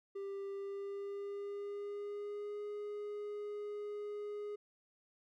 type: tone with pitch glide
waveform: triangle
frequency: 395.4 to 414.8 Hz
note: G4 to G#4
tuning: +15 to -2 cents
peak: -38 dBFS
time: 0.15-4.56 s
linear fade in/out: 10 ms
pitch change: +83 cents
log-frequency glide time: 0.51-2.62 s
effects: none